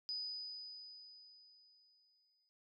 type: tone with exponential decay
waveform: sine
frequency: 4978 Hz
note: D#8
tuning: in tune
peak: -38 dBFS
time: 0.09-2.49 s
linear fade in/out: 0 ms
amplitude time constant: 520 ms
effects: none